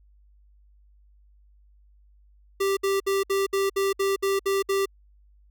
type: tone bursts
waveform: square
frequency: 392 Hz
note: G4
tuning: in tune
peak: -22 dBFS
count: 10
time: 2.6-4.858 s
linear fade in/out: 10 ms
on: 170 ms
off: 62 ms
effects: added 50 Hz sine -54 dBFS peak until 5.5 s